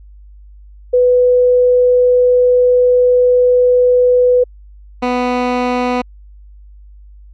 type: tone pair in turn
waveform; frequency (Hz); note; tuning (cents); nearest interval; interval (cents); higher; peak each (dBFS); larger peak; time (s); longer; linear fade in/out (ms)
sine / 15% pulse; 496.2 / 248.1; B4 / B3; +8 / +8; octave; 1200; first; -7; neither; 0.93-4.44 / 5.02-6.02; first; 10
effects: added 50 Hz sine -36 dBFS peak until 7.33 s + low-pass 3000 Hz 12 dB/octave